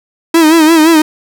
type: tone with vibrato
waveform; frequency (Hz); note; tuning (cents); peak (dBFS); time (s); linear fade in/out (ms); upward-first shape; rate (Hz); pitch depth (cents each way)
45% pulse; 320.5; E4; -49; -4; 0.34-1.02; 5; sine; 5.8; 81
effects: none